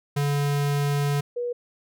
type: tone pair in turn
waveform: square / sine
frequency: 143.4 / 484 Hz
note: D3 / B4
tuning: -41 / -35 cents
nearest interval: octave + major sixth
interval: 2106 cents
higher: second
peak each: -22 / -25 dBFS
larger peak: first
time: 0.16-1.21 / 1.36-1.53 s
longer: first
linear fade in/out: 10 ms
effects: none